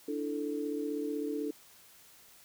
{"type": "chord", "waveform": "sine", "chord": "D suspended second", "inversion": "none", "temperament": "equal", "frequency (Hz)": [293.7, 329.6, 440], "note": ["D4", "E4", "A4"], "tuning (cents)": [0, 0, 0], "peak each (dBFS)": [-35, -40, -36], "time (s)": [0.08, 1.51], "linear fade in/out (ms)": 5, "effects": ["white hiss -58 dBFS RMS until 2.44 s"]}